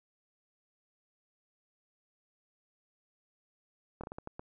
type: slowing click train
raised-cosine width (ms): 1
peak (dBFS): -27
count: 7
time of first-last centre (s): 4.01-4.395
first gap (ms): 26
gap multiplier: 1.36
effects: none